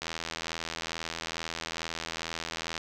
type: click train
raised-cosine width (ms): 0.2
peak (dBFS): -16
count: 228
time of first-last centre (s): 0.02-2.778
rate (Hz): 82.3
effects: none